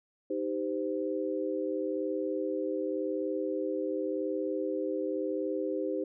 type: chord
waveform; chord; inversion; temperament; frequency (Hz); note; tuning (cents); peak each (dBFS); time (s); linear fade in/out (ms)
sine; C minor; first; equal with one note detuned; 311.1 / 392 / 515.2; Eb4 / G4 / C5; 0 / 0 / -27; -34; 0.3-6.04; 5
effects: none